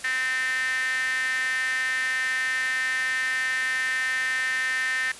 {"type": "tone with high-pass filter", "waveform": "sawtooth", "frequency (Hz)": 258.8, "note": "C4", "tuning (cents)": -19, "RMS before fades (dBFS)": -26, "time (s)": [0.04, 5.12], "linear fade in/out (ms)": 5, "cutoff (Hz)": 1800, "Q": 9.3, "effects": ["white hiss -42 dBFS RMS until 5.19 s", "resampled to 24000 Hz"]}